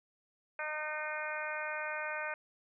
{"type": "harmonic tone", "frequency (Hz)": 305.4, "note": "D#4", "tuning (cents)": -32, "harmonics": [2, 3, 4, 5, 6, 7, 8], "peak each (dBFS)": [-42, -44, -45, -40, -45, -45, -44], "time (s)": [0.59, 2.34], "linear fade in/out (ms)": 2, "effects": []}